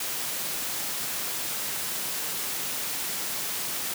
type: high-pass noise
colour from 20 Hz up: white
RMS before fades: -31 dBFS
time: 0-3.94 s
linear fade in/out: 5 ms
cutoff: 100 Hz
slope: 24 dB/octave
effects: none